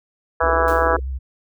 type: harmonic tone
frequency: 164.81 Hz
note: E3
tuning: in tune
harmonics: 3 / 4 / 5 / 6 / 7 / 8 / 9 / 10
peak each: -21 / -22 / -26 / -23 / -24 / -23 / -27 / -26 dBFS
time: 0.4-0.97 s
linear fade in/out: 10 ms
type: tone with vibrato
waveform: sine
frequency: 65.41 Hz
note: C2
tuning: in tune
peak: -23 dBFS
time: 0.41-1.19 s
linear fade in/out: 20 ms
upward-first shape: square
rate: 7.7 Hz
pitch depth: 37 cents each way
type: band-pass noise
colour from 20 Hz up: pink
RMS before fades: -30 dBFS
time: 0.43-1 s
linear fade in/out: 10 ms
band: 280 to 490 Hz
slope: 96 dB/octave
type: noise with exponential decay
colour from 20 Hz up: white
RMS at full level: -36 dBFS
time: 0.68-1 s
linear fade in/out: 0 ms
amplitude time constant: 69 ms
effects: none